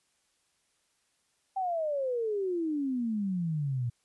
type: exponential sweep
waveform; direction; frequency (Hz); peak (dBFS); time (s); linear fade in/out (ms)
sine; down; 784 to 116.54; -28; 1.56-3.9; 10
effects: white hiss -73 dBFS RMS until 4.04 s + resampled to 24000 Hz